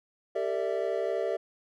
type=chord; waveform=triangle; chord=E half-diminished seventh; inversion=first; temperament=equal with one note detuned; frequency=392 / 455.8 / 587.3 / 659.3 Hz; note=G4 / Bb4 / D5 / E5; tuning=0 / -39 / 0 / 0 cents; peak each=-31 dBFS; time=0.35-1.37 s; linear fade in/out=10 ms; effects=none